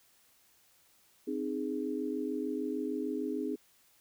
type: chord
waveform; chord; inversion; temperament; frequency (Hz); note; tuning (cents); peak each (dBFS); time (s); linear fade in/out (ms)
sine; Ab major; first; equal with one note detuned; 261.6 / 308.3 / 415.3; C4 / Eb4 / Ab4; 0 / -16 / 0; -36 / -36 / -37; 1.27-3.56; 10
effects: white hiss -66 dBFS RMS until 4 s